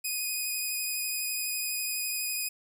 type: tone with vibrato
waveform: 5% pulse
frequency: 2489 Hz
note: D#7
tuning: in tune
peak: -21 dBFS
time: 0.04-2.49 s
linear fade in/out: 10 ms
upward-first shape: triangle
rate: 12 Hz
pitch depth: 18 cents each way
effects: none